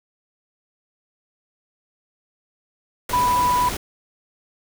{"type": "tone in noise", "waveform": "sine", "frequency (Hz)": 987.8, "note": "B5", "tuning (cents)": 0, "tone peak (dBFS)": -16, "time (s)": [3.13, 3.69], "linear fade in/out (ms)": 5, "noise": "pink", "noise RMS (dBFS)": -28, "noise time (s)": [3.09, 3.77], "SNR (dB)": 9, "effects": []}